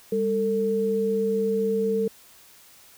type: tone pair together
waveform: sine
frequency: 200 / 448 Hz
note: G3 / A4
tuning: +35 / +31 cents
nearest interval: octave + major second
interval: 1396 cents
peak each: -27 / -22 dBFS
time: 0.12-2.08 s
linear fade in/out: 5 ms
effects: white hiss -52 dBFS RMS until 2.97 s